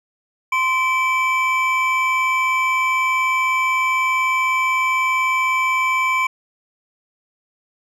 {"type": "tone pair together", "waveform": "triangle", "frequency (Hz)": [1039, 2318], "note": ["C6", "D7"], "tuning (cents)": [-12, -23], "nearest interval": "octave + major second", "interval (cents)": 1389, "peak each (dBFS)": -17, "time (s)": [0.52, 6.27], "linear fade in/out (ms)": 5, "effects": []}